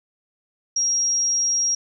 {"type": "tone", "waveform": "sine", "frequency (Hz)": 5630, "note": "F8", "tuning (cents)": 13, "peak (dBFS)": -18, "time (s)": [0.76, 1.75], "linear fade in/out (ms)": 5, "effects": ["10-bit"]}